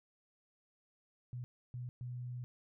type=tone bursts at uneven times; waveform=sine; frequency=123.47 Hz; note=B2; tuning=in tune; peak=-40 dBFS; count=3; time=1.33-1.44 / 1.74-1.89 / 2.01-2.44 s; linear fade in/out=0 ms; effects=none